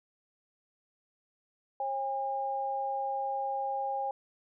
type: tone pair together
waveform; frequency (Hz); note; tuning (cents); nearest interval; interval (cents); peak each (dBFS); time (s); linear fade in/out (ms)
sine; 541 / 810; C#5 / G#5; -42 / -43; perfect fifth; 699; -37 / -31; 1.8-4.11; 2
effects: none